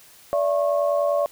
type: tone cluster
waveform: sine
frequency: 580 / 670 / 1090 Hz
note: D5 / E5 / C#6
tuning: -22 / +28 / -29 cents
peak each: -20 / -24 / -29 dBFS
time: 0.33-1.26 s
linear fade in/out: 0 ms
effects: white hiss -50 dBFS RMS until 1.31 s